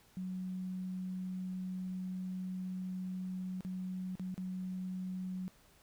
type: tone with dropouts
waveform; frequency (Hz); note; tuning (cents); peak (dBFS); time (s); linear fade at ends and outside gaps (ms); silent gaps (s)
sine; 185; F#3; 0; -37; 0.17-5.48; 0; 3.607-3.649 / 4.154-4.196 / 4.343-4.379
effects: pink hiss -65 dBFS RMS until 5.82 s